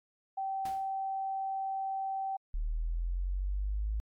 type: tone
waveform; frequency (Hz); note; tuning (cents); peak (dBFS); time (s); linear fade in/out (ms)
sine; 774; G5; -22; -32; 0.37-2.37; 10
type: noise with exponential decay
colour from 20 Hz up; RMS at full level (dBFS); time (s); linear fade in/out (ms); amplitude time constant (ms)
pink; -44; 0.65-0.94; 5; 62
type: linear sweep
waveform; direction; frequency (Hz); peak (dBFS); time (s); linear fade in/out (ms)
sine; up; 37.26 to 53.9; -30; 2.54-4; 0
effects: AAC 64 kbps